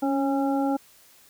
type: harmonic tone with a mistuned harmonic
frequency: 273 Hz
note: C#4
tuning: 26 cents flat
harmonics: 1 / 2 / 3 / 5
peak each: -23 / -30 / -28 / -39 dBFS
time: 0.02-0.77 s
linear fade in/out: 10 ms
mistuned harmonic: 1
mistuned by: +29 cents
effects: white hiss -55 dBFS RMS until 1.29 s